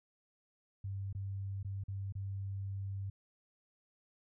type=tone with dropouts; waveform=sine; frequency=98 Hz; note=G2; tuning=in tune; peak=-37 dBFS; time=0.84-3.1 s; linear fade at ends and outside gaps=5 ms; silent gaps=1.128-1.149 / 1.63-1.647 / 1.838-1.882 / 2.124-2.152 s; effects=none